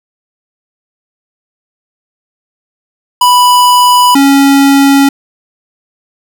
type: tone pair in turn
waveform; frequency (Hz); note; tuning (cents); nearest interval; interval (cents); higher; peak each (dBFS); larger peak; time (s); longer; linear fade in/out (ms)
square; 987.8 / 277.2; B5 / C#4; 0 / 0; octave + minor seventh; 2200; first; -4; neither; 3.21-4.15 / 4.15-5.09; neither; 5
effects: none

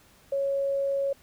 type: tone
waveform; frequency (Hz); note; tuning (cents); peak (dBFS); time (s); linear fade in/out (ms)
sine; 553; C#5; -4; -24; 0.32-1.13; 5
effects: pink hiss -58 dBFS RMS until 1.22 s

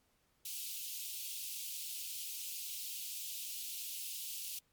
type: high-pass noise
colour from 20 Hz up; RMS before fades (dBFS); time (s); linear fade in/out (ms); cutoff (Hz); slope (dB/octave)
white; -43; 0.45-4.59; 5; 2600; 48
effects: pink hiss -75 dBFS RMS until 4.72 s + MP3 96 kbps

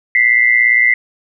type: tone pair together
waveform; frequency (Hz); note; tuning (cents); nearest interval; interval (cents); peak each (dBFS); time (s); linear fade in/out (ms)
sine; 1975.5 / 2093; B6 / C7; 0 / 0; minor second; 100; -11; 0.15-0.94; 2
effects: none

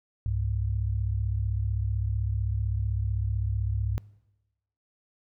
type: tone pair together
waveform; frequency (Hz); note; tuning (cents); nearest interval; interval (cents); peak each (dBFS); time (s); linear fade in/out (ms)
sine; 66.2 / 101.94; C2 / G#2; +21 / -32; perfect fifth; 747; -29 / -27; 0.26-3.98; 0
effects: noise-tail reverb RT60 1.0 s tail -23 dB re dry

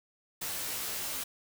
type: noise with comb filter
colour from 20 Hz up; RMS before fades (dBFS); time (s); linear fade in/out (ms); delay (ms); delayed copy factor
white; -36; 0.41-1.24; 10; 15; -1
effects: none

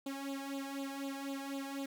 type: tone with flanger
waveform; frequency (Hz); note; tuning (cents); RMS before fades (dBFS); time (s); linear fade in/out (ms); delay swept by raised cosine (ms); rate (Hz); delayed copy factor
sawtooth; 275.1; C#4; -13; -41; 0.06-1.86; 5; 0.26 to 1.26; 4; +0.95
effects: 12-bit

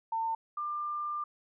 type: tone pair in turn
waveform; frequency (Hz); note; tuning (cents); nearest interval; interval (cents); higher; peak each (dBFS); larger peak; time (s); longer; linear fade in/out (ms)
sine; 902 / 1194; A5 / D6; +43 / +28; perfect fourth; 485; second; -29 / -32; first; 0.12-0.35 / 0.57-1.24; second; 5
effects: none

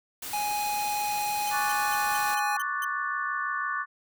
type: noise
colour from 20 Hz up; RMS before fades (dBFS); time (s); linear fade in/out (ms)
white; -37; 0.22-2.35; 5
type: tone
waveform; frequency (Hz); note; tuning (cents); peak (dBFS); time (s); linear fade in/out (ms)
square; 830.6; G#5; 0; -28; 0.33-2.57; 5
type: tone bursts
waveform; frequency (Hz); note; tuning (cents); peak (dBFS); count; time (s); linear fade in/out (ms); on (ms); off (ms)
10% pulse; 3069; G7; -37; -27; 7; 1.47-2.845; 2; 25; 200
type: chord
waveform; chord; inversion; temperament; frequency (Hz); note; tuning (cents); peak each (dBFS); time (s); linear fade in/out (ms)
sine; D major seventh; third; equal; 1108.7 / 1174.7 / 1480 / 1760; C#6 / D6 / F#6 / A6; 0 / 0 / 0 / 0; -33; 1.5-3.86; 50
effects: none

